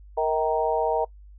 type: harmonic tone with a mistuned harmonic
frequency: 155.56 Hz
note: D#3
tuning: in tune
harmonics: 3 / 4 / 5 / 6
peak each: -25 / -26 / -27 / -28 dBFS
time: 0.17-1.05 s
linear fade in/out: 10 ms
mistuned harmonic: 4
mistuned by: +40 cents
effects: noise-tail reverb RT60 0.1 s tail -22 dB re dry + added 50 Hz sine -44 dBFS peak until 1.38 s